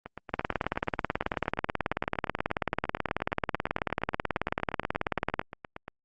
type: two click trains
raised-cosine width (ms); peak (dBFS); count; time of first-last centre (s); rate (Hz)
0.5; -11 / -23; 94 / 51; 0.34-5.394 / 0.06-5.881; 18.4 / 8.59
effects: Opus 32 kbps